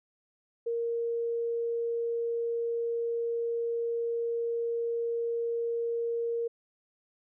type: tone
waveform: sine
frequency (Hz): 466.2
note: A#4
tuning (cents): 0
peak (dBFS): -28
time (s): 0.66-6.48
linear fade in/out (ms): 10
effects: none